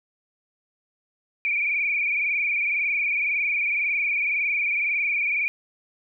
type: tone with frequency modulation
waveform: sine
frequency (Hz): 2349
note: D7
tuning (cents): 0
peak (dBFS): -21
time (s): 1.45-5.48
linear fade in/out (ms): 0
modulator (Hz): 21.9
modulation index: 4.5
effects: none